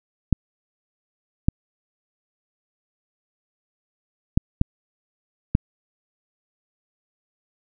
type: clicks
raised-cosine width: 5 ms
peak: -3 dBFS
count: 5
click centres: 0.327 / 1.485 / 4.375 / 4.614 / 5.551 s
effects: none